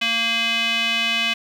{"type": "tone with band-pass filter", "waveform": "square", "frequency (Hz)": 230, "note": "A#3", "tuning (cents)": -23, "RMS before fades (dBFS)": -21, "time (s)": [0.01, 1.34], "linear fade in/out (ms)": 10, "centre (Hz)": 2800, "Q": 4.1, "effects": ["8-bit"]}